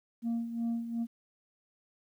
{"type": "tone with tremolo", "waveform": "sine", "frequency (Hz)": 232.3, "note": "A#3", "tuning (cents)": -6, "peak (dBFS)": -26, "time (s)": [0.22, 1.07], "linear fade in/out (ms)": 50, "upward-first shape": "sine", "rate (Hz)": 2.7, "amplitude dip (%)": 70, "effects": ["tanh soft clip ceiling -28 dBFS", "11-bit"]}